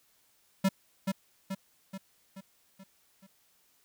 square tone with echo, 193.1 Hz, G3, 26 cents flat, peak -23 dBFS, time 0.64-0.69 s, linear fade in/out 10 ms, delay 430 ms, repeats 6, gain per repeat -5 dB, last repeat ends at 3.27 s, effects white hiss -68 dBFS RMS until 3.84 s

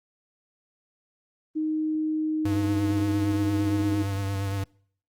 sine tone, 311.1 Hz, D#4, in tune, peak -24 dBFS, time 1.55-4.04 s, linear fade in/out 20 ms
square tone with vibrato, 98.5 Hz, G2, 9 cents sharp, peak -27 dBFS, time 2.45-4.64 s, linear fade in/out 5 ms, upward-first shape triangle, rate 8.7 Hz, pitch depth 33 cents each way
effects noise-tail reverb RT60 0.6 s tail -26 dB re dry + Opus 24 kbps

